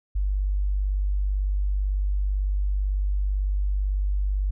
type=tone; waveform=sine; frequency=49 Hz; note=G1; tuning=in tune; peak=-21 dBFS; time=0.15-4.51 s; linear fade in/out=10 ms; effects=none